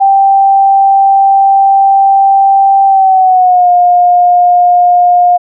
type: tone with pitch glide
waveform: sine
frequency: 784 to 710.7 Hz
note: G5 to F5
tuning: 0 to +30 cents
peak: -3 dBFS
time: 0-5.38 s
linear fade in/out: 20 ms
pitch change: -170 cents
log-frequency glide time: 2.86-3.7 s
effects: none